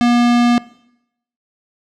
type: tone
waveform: square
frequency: 240 Hz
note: B3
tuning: 49 cents flat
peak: -11 dBFS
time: 0.01-0.58 s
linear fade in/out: 0 ms
effects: noise-tail reverb RT60 0.8 s tail -20 dB re dry + low-pass 5000 Hz 12 dB/octave